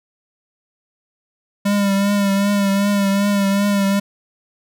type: tone with vibrato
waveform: square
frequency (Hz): 200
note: G3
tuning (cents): +35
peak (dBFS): -15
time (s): 1.65-4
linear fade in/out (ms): 10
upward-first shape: triangle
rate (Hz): 2.6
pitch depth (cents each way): 41
effects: none